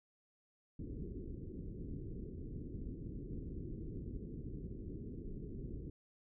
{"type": "low-pass noise", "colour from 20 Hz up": "pink", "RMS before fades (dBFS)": -45, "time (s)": [0.79, 5.9], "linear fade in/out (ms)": 5, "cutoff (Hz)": 410, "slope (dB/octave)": 48, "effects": []}